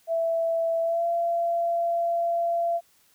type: tone with pitch glide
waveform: sine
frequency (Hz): 662 to 681.8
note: E5 to F5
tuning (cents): +7 to -42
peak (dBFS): -22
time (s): 0.07-2.81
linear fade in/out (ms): 50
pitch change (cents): +51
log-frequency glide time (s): 0.82-1.06
effects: white hiss -62 dBFS RMS until 3.14 s